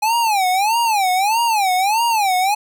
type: tone with vibrato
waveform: square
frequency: 830 Hz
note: G#5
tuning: 1 cent flat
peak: -15 dBFS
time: 0.02-2.55 s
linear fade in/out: 10 ms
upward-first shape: sine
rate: 1.6 Hz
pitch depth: 220 cents each way
effects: none